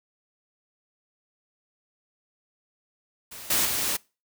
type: noise with level steps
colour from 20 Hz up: white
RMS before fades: -41 / -23 / -27 dBFS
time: 3.31-3.97 s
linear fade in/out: 10 ms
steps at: 3.5 / 3.65 s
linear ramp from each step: 5 ms
effects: noise-tail reverb RT60 0.3 s tail -24 dB re dry